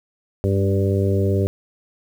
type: harmonic tone with a mistuned harmonic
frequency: 98 Hz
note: G2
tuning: in tune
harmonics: 1 / 2 / 3 / 4 / 5 / 6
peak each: -18 / -25 / -28 / -23 / -27 / -30 dBFS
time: 0.44-1.47 s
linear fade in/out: 0 ms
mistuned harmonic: 2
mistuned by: +16 cents
effects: 8-bit